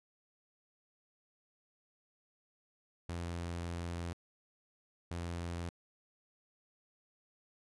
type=tone bursts at uneven times; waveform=sawtooth; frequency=85.8 Hz; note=F2; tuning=30 cents flat; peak=-34 dBFS; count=2; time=3.09-4.13 / 5.11-5.69 s; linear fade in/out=0 ms; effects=resampled to 24000 Hz